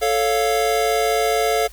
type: chord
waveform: square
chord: A augmented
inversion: none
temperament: equal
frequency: 440 / 554.4 / 698.5 Hz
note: A4 / C#5 / E#5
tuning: 0 / 0 / 0 cents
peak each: -21 / -25 / -21 dBFS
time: 0.01-1.68 s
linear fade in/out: 20 ms
effects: added 50 Hz sine -40 dBFS peak until 1.72 s + white hiss -47 dBFS RMS until 1.72 s